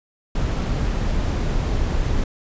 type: noise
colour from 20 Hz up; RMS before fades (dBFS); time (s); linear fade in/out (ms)
brown; -21; 0.35-2.24; 5
effects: resampled to 16000 Hz